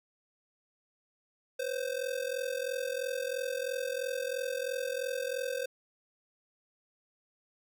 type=ring-modulated tone; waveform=square; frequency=518 Hz; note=C5; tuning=17 cents flat; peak=-30 dBFS; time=1.59-5.66 s; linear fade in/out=5 ms; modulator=21.5 Hz; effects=none